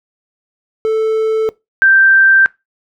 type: tone pair in turn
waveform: triangle / sine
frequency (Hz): 440 / 1568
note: A4 / G6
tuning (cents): 0 / 0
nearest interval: octave + minor seventh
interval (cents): 2200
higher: second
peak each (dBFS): -9 / -5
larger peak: second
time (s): 0.85-1.49 / 1.82-2.46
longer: neither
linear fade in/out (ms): 0
effects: noise-tail reverb RT60 0.2 s tail -21 dB re dry